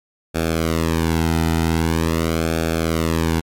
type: tone with flanger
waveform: sawtooth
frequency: 81.7 Hz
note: E2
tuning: 15 cents flat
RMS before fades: -19 dBFS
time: 0.34-3.41 s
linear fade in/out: 20 ms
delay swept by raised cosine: 1 to 1.81 ms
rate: 0.44 Hz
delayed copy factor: -0.95
effects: MP3 64 kbps